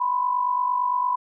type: tone pair together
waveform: sine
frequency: 987.8 / 1036.6 Hz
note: B5 / C6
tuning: 0 / -16 cents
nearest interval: minor second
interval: 84 cents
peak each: -21 / -27 dBFS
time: 0-1.16 s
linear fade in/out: 10 ms
effects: none